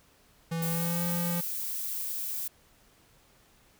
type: tone with pitch glide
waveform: square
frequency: 165.6 to 172.73 Hz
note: E3 to F3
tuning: +8 to -19 cents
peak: -30 dBFS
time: 0.51-1.41 s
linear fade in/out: 10 ms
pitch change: +73 cents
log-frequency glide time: 0.66-1.03 s
type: noise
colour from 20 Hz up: violet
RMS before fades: -34 dBFS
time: 0.62-2.48 s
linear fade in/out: 5 ms
effects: pink hiss -62 dBFS RMS until 3.79 s